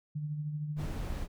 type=tone with tremolo; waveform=sine; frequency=149.9 Hz; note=D3; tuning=36 cents sharp; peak=-31 dBFS; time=0.15-0.86 s; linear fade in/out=10 ms; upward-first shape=triangle; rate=13 Hz; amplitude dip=50%
type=noise; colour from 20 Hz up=brown; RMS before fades=-36 dBFS; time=0.76-1.28 s; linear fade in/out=50 ms
effects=none